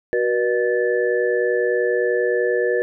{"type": "tone cluster", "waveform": "sine", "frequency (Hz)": [371.8, 481.8, 605, 1744], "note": ["F#4", "B4", "D#5", "A6"], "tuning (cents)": [8, -43, -49, -16], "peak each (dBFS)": [-22, -19, -27, -26], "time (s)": [0.13, 2.82], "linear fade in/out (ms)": 0, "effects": []}